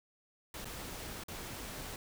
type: noise with dropouts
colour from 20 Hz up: pink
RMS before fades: -44 dBFS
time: 0.54-1.96 s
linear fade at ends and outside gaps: 2 ms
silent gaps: 0.646-0.654 / 1.237-1.283 s
effects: none